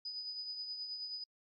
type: tone with tremolo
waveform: sine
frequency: 4978 Hz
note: D#8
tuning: in tune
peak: -38 dBFS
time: 0.05-1.24 s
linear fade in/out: 5 ms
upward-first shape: triangle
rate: 9.4 Hz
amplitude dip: 50%
effects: AAC 32 kbps